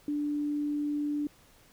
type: tone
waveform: sine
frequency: 293.7 Hz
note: D4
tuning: in tune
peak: -28 dBFS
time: 0.08-1.27 s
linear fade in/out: 2 ms
effects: pink hiss -60 dBFS RMS until 1.72 s